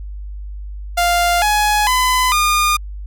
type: tone with pitch steps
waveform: sawtooth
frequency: 698 / 839.7 / 1010.2 / 1215.3 Hz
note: F5 / G#5 / B5 / D#6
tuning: -1 / +19 / +39 / -41 cents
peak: -9 dBFS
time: 0.97-2.77 s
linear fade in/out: 10 ms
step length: 450 ms
effects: added 50 Hz sine -26 dBFS peak until 3.06 s